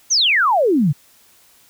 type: exponential sweep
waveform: sine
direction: down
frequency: 6650 to 130 Hz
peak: -12 dBFS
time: 0.1-0.93 s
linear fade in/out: 20 ms
effects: white hiss -52 dBFS RMS until 1.69 s